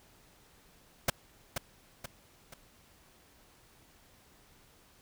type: noise with echo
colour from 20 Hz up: pink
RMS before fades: -26 dBFS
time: 1.08-1.1 s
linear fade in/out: 5 ms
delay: 480 ms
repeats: 3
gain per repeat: -7 dB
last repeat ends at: 2.54 s
effects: pink hiss -62 dBFS RMS until 5.01 s